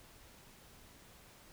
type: silence
effects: pink hiss -59 dBFS RMS until 1.52 s